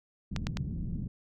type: low-pass noise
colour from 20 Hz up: white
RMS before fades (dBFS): -35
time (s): 0.31-1.08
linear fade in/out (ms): 5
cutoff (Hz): 190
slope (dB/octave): 24
type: clicks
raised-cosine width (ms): 0.2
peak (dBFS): -17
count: 3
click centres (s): 0.363 / 0.469 / 0.571
effects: none